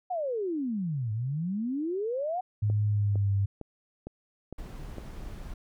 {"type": "exponential two-way sweep", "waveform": "sine", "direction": "down then up", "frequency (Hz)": [756, 104.4, 756], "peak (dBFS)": -28, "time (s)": [0.1, 2.41], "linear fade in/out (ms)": 10, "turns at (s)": 1.12}
{"type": "tone with pitch glide", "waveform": "sine", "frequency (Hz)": [104.8, 99.15], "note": ["G#2", "G2"], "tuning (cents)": [16, 20], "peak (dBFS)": -23, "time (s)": [2.62, 3.46], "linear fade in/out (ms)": 10, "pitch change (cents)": -96, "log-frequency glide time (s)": [2.86, 3.31]}
{"type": "click train", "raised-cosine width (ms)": 2, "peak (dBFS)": -25, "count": 6, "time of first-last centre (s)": [2.7, 4.983], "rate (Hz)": 2.19}
{"type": "noise", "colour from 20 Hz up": "brown", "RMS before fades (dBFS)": -40, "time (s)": [4.58, 5.54], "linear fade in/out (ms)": 5}
{"effects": []}